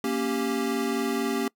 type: chord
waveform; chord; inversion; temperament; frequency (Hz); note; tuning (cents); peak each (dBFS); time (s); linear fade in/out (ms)
square; G diminished; first; equal; 233.1 / 277.2 / 392; Bb3 / Db4 / G4; 0 / 0 / 0; -30; 0.04-1.48; 2
effects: noise-tail reverb RT60 0.1 s tail -24 dB re dry